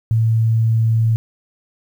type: tone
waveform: sine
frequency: 112.6 Hz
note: A2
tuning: 40 cents sharp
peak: -12 dBFS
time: 0.11-1.16 s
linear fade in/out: 0 ms
effects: 8-bit